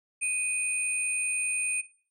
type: tone pair together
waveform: sine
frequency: 2489 / 8955 Hz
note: D#7 / C#9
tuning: 0 / +17 cents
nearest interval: octave + minor seventh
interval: 2217 cents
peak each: -28 / -28 dBFS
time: 0.21-1.82 s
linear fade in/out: 20 ms
effects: noise-tail reverb RT60 0.4 s tail -17 dB re dry + tanh soft clip ceiling -18 dBFS